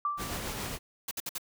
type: tone with exponential decay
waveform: sine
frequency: 1170 Hz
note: D6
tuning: 7 cents flat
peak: -25 dBFS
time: 0.05-0.51 s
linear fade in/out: 2 ms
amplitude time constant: 99 ms
type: noise with tremolo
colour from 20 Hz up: pink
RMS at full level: -35 dBFS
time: 0.17-0.79 s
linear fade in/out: 50 ms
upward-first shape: sine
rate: 7.1 Hz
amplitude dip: 30%
type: noise bursts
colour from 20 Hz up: white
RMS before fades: -35 dBFS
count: 4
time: 1.08-1.382 s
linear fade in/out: 5 ms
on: 32 ms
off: 58 ms
effects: none